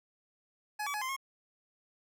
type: tone with pitch steps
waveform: 25% pulse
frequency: 843 / 1143 / 843 / 1041 / 1082 Hz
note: G#5 / D6 / G#5 / C6 / C#6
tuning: +26 / -47 / +26 / -9 / -42 cents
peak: -30 dBFS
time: 0.79-1.165 s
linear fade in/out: 10 ms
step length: 75 ms
effects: none